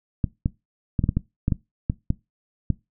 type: clicks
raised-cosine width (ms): 5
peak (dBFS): -8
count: 11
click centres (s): 0.242 / 0.459 / 0.992 / 1.04 / 1.091 / 1.17 / 1.481 / 1.522 / 1.899 / 2.104 / 2.703
effects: noise-tail reverb RT60 0.2 s tail -20 dB re dry